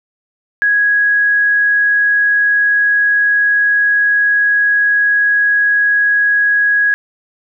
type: tone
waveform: sine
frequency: 1661.2 Hz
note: G#6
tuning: in tune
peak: -9 dBFS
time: 0.62-6.94 s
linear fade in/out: 0 ms
effects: none